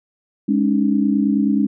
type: chord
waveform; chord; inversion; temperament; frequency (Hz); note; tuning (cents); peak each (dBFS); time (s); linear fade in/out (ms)
sine; Ab suspended fourth; none; equal with one note detuned; 207.7 / 277.2 / 306.5; Ab3 / Db4 / Eb4; 0 / 0 / -26; -17 / -18 / -22; 0.48-1.67; 10
effects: none